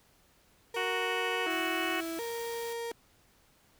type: tone with vibrato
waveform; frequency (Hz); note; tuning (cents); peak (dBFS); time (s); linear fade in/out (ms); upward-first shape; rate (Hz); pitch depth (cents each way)
35% pulse; 391.7; G4; -1; -33; 0.74-2.92; 5; square; 0.69; 300
type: harmonic tone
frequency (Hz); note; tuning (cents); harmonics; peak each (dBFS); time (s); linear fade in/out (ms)
370; F#4; 0; 1 / 2 / 3 / 4 / 5 / 6 / 7 / 8; -39 / -39 / -39 / -39 / -39 / -39 / -39 / -39; 0.76-2.01; 10
type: noise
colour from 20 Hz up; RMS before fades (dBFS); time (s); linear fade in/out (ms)
white; -48; 1.5-2.73; 2
effects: pink hiss -65 dBFS RMS until 3.79 s